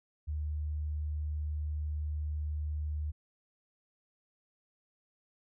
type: tone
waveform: sine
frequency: 75.5 Hz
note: D2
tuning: 48 cents sharp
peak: -32 dBFS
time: 0.27-3.12 s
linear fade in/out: 20 ms
effects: none